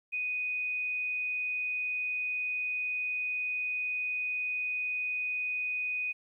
sine tone, 2489 Hz, D#7, in tune, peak -30 dBFS, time 0.12-6.13 s, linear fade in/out 20 ms, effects 12-bit

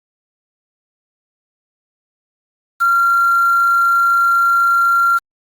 sine tone with quantisation, 1379 Hz, F6, 22 cents flat, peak -10 dBFS, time 2.8-5.19 s, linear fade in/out 20 ms, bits 5, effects Opus 48 kbps

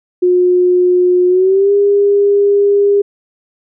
sine tone with pitch glide, 360 to 404.1 Hz, F#4 to G#4, -47 to -47 cents, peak -7 dBFS, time 0.22-3.02 s, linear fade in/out 10 ms, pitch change +200 cents, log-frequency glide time 1.28-1.72 s, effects none

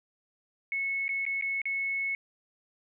sine tone with dropouts, 2197 Hz, C#7, 16 cents flat, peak -28 dBFS, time 0.72-2.15 s, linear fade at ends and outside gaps 1 ms, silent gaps 1.081-1.091 / 1.253-1.264 / 1.412-1.423 / 1.617-1.655 s, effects none

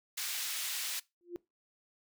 pink high-pass noise, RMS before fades -37 dBFS, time 0.17-1 s, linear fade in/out 10 ms, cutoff 2500 Hz, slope 12 dB/octave
sine tone with exponential growth, 349.2 Hz, F4, in tune, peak -33 dBFS, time 1.21-1.36 s, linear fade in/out 0 ms, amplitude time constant 32 ms
effects noise-tail reverb RT60 0.2 s tail -21 dB re dry

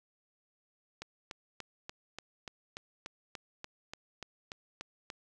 click train, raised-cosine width 0.2 ms, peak -24 dBFS, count 15, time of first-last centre 1.02-5.102 s, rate 3.43 Hz, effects none

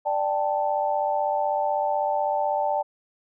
sine chord, D suspended fourth, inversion none, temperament equal with one note detuned, 590.4 / 784 / 880 Hz, D5 / G5 / A5, +9 / 0 / 0 cents, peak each -26 dBFS, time 0.05-2.83 s, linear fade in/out 20 ms, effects none

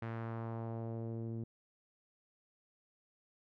sawtooth tone with low-pass filter sweep, 114.2 Hz, A#2, 35 cents flat, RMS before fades -41 dBFS, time 0.02-1.44 s, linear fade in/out 5 ms, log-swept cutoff 1900 to 300 Hz, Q 1.4, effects none

